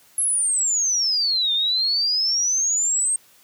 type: exponential two-way sweep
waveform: sine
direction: down then up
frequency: 11175 to 3584 to 8540 Hz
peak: -18 dBFS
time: 0.18-3.16 s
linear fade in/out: 2 ms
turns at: 1.53 s
effects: white hiss -54 dBFS RMS until 3.43 s + high-pass 80 Hz 12 dB/octave